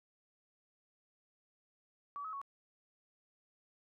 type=tone with pitch steps; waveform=sine; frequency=1144 / 1279 / 1111 Hz; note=D6 / D#6 / C#6; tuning=-46 / +47 / +4 cents; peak=-40 dBFS; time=2.16-2.415 s; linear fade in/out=0 ms; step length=85 ms; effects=none